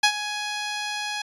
10% pulse tone with ADSR envelope, 835 Hz, G#5, 9 cents sharp, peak -5 dBFS, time 0.03-1.22 s, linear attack 8 ms, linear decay 76 ms, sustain -14 dB, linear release 5 ms, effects resampled to 24000 Hz

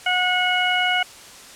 harmonic tone, 729 Hz, F#5, 26 cents flat, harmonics 1 / 2 / 3 / 4, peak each -23 / -23 / -23 / -23 dBFS, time 0.06-1.03 s, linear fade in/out 5 ms, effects white hiss -42 dBFS RMS until 1.55 s + low-pass 9000 Hz 12 dB/octave

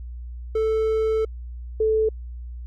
triangle / sine tone pair in turn, 440 / 437.2 Hz, A4 / A4, 0 / -11 cents, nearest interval unison, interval 11 cents, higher first, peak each -17 / -17 dBFS, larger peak neither, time 0.55-1.25 / 1.8-2.09 s, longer first, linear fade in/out 5 ms, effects added 60 Hz sine -32 dBFS peak until 2.66 s

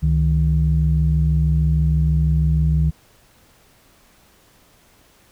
sine tone pair together, 69.3 / 155.57 Hz, C#2 / D#3, 0 / 0 cents, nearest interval octave + major second, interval 1400 cents, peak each -16 dBFS, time 0.02-2.91 s, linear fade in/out 20 ms, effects tanh soft clip ceiling -7 dBFS + pink hiss -54 dBFS RMS until 5.31 s

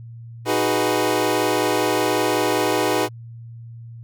25% pulse chord, G# minor seventh, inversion second, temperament equal, 311.1 / 370 / 415.3 / 493.9 Hz, D#4 / F#4 / G#4 / B4, 0 / 0 / 0 / 0 cents, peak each -20 dBFS, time 0.45-3.09 s, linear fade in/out 50 ms, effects added 116 Hz sine -35 dBFS peak until 4.03 s

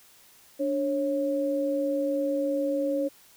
sine tone pair together, 291.2 / 548.4 Hz, D4 / C#5, -15 / -19 cents, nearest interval major seventh, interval 1096 cents, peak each -28 / -26 dBFS, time 0.59-3.09 s, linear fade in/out 20 ms, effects white hiss -56 dBFS RMS until 3.36 s

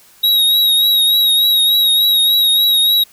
square tone with vibrato, 3809 Hz, A#7, 37 cents sharp, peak -10 dBFS, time 0.23-3.04 s, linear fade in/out 10 ms, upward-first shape triangle, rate 3.4 Hz, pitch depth 43 cents each way, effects white hiss -47 dBFS RMS until 3.12 s

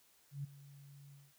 sine tone with ADSR envelope, 141 Hz, C#3, 30 cents sharp, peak -37 dBFS, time 0.31-1.34 s, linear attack 130 ms, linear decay 14 ms, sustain -17 dB, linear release 210 ms, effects white hiss -69 dBFS RMS until 1.38 s

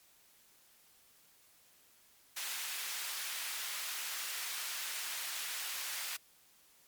pink high-pass noise, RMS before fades -40 dBFS, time 2.36-6.17 s, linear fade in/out 10 ms, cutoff 1700 Hz, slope 12 dB/octave, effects white hiss -65 dBFS RMS until 6.87 s + MP3 96 kbps

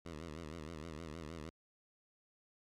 10% pulse tone with vibrato, 79.8 Hz, D#2, 44 cents sharp, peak -37 dBFS, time 0.05-1.5 s, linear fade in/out 10 ms, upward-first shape sine, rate 6.4 Hz, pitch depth 120 cents each way, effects low-pass 8000 Hz 12 dB/octave + Opus 48 kbps

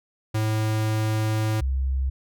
square / sine tone pair in turn, 108.9 / 66.17 Hz, A2 / C2, -17 / +20 cents, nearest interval major sixth, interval 863 cents, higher first, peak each -22 / -21 dBFS, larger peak second, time 0.34-1.61 / 1.61-2.1 s, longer first, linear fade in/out 10 ms, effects none

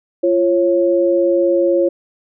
sine tone pair together, 344.7 / 547.2 Hz, F4 / C#5, -23 / -23 cents, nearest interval minor sixth, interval 800 cents, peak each -14 dBFS, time 0.23-1.89 s, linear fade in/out 10 ms, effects none

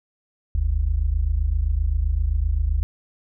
sine tone pair together, 47.01 / 74.7 Hz, F#1 / D2, +28 / +30 cents, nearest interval minor sixth, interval 802 cents, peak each -21 dBFS, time 0.55-2.83 s, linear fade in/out 0 ms, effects none

